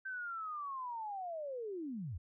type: linear sweep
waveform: sine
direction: down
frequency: 1561 to 69.3 Hz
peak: -39 dBFS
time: 0.05-2.18 s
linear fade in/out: 10 ms
effects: none